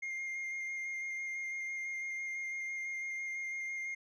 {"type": "tone with vibrato", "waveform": "triangle", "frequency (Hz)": 2120, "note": "C7", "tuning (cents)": 22, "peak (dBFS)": -35, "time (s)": [0.02, 3.95], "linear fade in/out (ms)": 10, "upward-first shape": "square", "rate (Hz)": 6, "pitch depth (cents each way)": 10, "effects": ["resampled to 22050 Hz"]}